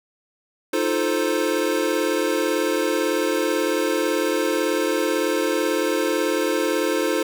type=chord; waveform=square; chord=F dominant seventh; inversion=third; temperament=equal; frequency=311.1 / 349.2 / 440 / 523.3 Hz; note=Eb4 / F4 / A4 / C5; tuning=0 / 0 / 0 / 0 cents; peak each=-26 dBFS; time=0.73-7.23 s; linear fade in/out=5 ms; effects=none